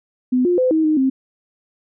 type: tone with pitch steps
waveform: sine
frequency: 252.4 / 354.5 / 510 / 317.5 / 309.1 / 264.8 Hz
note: B3 / F4 / C5 / D#4 / D#4 / C4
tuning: +38 / +26 / -44 / +35 / -11 / +21 cents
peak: -13 dBFS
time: 0.32-1.1 s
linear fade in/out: 10 ms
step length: 130 ms
effects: none